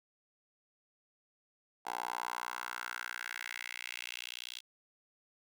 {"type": "tone with high-pass filter sweep", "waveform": "10% pulse", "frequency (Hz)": 60.3, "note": "B1", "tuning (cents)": -41, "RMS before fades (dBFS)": -42, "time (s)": [1.85, 4.61], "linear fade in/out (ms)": 20, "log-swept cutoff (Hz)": [780, 3400], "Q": 3, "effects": []}